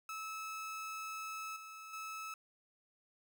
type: tone with level steps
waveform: 30% pulse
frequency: 1300 Hz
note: E6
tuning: 24 cents flat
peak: -39 / -46 / -40 dBFS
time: 0.09-2.34 s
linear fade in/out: 2 ms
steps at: 1.56 / 1.93 s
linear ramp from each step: 5 ms
effects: none